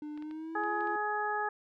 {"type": "tone with pitch glide", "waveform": "triangle", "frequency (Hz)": [299.7, 342.3], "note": ["D4", "F4"], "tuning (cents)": [35, -35], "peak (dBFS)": -36, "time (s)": [0.02, 0.96], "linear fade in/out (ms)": 2, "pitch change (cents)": 230, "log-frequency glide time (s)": [0.18, 0.72]}
{"type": "clicks", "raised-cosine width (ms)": 0.3, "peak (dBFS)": -37, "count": 6, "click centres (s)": [0.176, 0.224, 0.311, 0.637, 0.808, 0.873]}
{"type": "harmonic tone", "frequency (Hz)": 419.9, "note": "G#4", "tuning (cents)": 19, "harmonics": [1, 2, 3, 4], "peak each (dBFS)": [-38, -33, -37, -36], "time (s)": [0.55, 1.49], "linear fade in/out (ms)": 5}
{"effects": []}